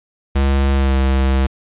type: tone with pitch glide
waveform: square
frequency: 68.4 to 66.53 Hz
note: C#2 to C2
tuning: -23 to +29 cents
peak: -13 dBFS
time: 0.35-1.47 s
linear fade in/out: 10 ms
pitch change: -48 cents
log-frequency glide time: 0.73-0.95 s
effects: resampled to 8000 Hz + 8-bit